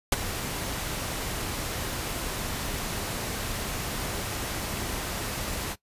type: noise with ADSR envelope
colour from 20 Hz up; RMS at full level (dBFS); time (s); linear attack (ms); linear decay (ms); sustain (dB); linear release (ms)
pink; -20; 0.12-5.76; 5; 21; -12; 45
effects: noise-tail reverb RT60 0.1 s tail -19 dB re dry + resampled to 32000 Hz